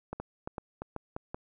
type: two click trains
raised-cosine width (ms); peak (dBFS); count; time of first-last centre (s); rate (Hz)
1; -22 / -22; 4 / 4; 0.2-1.345 / 0.13-1.164; 2.62 / 2.9
effects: none